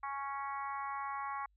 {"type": "harmonic tone", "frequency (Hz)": 277.2, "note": "C#4", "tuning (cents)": 0, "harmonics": [3, 4, 5, 6, 7, 8], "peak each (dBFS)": [-42, -39, -49, -53, -50, -53], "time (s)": [0.03, 1.46], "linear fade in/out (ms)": 5, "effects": ["added 50 Hz sine -68 dBFS peak until 1.56 s"]}